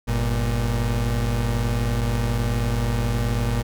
35% pulse tone pair together, 49.44 / 117.6 Hz, G1 / A#2, +15 / +16 cents, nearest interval octave + minor third, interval 1501 cents, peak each -22 / -21 dBFS, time 0.07-3.63 s, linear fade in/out 20 ms, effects none

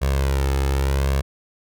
sawtooth tone with flanger, 68.1 Hz, C#2, 30 cents flat, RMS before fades -20 dBFS, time 0.01-1.22 s, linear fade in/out 20 ms, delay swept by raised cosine 1.8 to 2.33 ms, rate 0.83 Hz, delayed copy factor +0.65, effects none

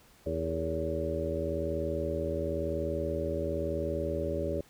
harmonic tone with a mistuned harmonic, 81 Hz, E2, 30 cents flat, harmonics 1 / 2 / 3 / 4 / 5 / 6 / 7, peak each -36 / -40 / -41 / -38 / -36 / -41 / -34 dBFS, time 0.26-4.61 s, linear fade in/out 5 ms, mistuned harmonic 6, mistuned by -73 cents, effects pink hiss -60 dBFS RMS until 4.69 s

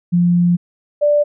sine tone pair in turn, 174.8 / 588 Hz, F3 / D5, +2 / +2 cents, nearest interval octave + major sixth, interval 2100 cents, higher second, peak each -10 dBFS, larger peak neither, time 0.12-0.57 / 1.01-1.24 s, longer first, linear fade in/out 20 ms, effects none

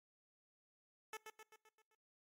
10% pulse tone with echo, 435.6 Hz, A4, 17 cents flat, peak -37 dBFS, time 1.13-1.17 s, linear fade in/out 2 ms, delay 130 ms, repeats 6, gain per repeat -5 dB, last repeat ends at 1.95 s, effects noise-tail reverb RT60 0.6 s tail -23 dB re dry + MP3 64 kbps

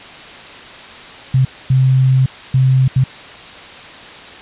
sine tone bursts at uneven times, 131 Hz, C3, 2 cents sharp, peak -8 dBFS, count 4, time 1.34-1.45 / 1.7-2.26 / 2.54-2.88 / 2.96-3.04 s, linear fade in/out 5 ms, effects white hiss -34 dBFS RMS until 4.41 s + resampled to 8000 Hz

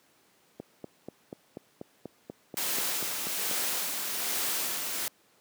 click train, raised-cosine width 2 ms, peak -23 dBFS, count 13, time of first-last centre 0.6-3.513 s, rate 4.12 Hz
white noise with tremolo, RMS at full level -30 dBFS, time 2.57-5.08 s, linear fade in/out 0 ms, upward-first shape sine, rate 1.2 Hz, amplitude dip 35%
effects pink hiss -64 dBFS RMS until 5.4 s + high-pass 200 Hz 12 dB/octave

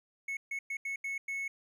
triangle tone bursts at uneven times, 2199 Hz, C#7, 14 cents flat, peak -32 dBFS, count 6, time 0.28-0.37 / 0.51-0.59 / 0.7-0.77 / 0.85-0.96 / 1.04-1.18 / 1.28-1.48 s, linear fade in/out 5 ms, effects none

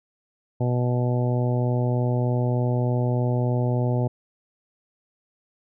harmonic tone, 123.3 Hz, B2, 2 cents flat, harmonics 1 / 2 / 3 / 4 / 5 / 6 / 7, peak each -21 / -29 / -31 / -32 / -32 / -38 / -37 dBFS, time 0.6-4.08 s, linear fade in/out 10 ms, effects none

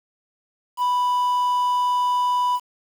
triangle tone with quantisation, 987.8 Hz, B5, in tune, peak -16 dBFS, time 0.77-2.6 s, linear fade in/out 50 ms, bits 7, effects none

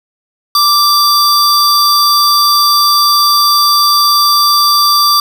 square tone pair together, 1174.7 / 4699 Hz, D6 / D8, 0 / 0 cents, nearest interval 2 octaves, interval 2400 cents, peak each -10 dBFS, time 0.55-5.2 s, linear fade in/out 2 ms, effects 7-bit

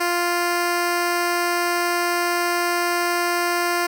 10% pulse tone, 348.8 Hz, F4, 2 cents flat, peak -11 dBFS, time 0-3.87 s, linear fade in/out 10 ms, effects none

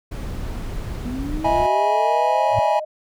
brown noise, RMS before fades -28 dBFS, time 0.11-1.67 s, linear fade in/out 10 ms
sine linear sweep, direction up, 237.3 to 622.3 Hz, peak -26 dBFS, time 1.05-2.85 s, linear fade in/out 10 ms
triangle chord, E major seventh, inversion third, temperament equal with one note detuned, 622.3 / 659.3 / 830.6 / 970.8 Hz, D#5 / E5 / G#5 / B5, 0 / 0 / 0 / -30 cents, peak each -20 / -22 / -17 / -22 dBFS, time 1.44-2.8 s, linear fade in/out 10 ms
sine tone with exponential growth, 110 Hz, A2, in tune, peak -17 dBFS, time 2.49-2.59 s, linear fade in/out 0 ms, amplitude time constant 21 ms
effects none

